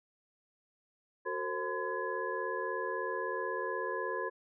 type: tone cluster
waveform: sine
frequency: 370.6 / 453.7 / 530 / 1020 / 1684 Hz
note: F#4 / A#4 / C5 / C6 / G#6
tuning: +3 / -47 / +22 / -44 / +24 cents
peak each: -40 / -39 / -40 / -38 / -40 dBFS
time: 1.25-4.3 s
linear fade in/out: 20 ms
effects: none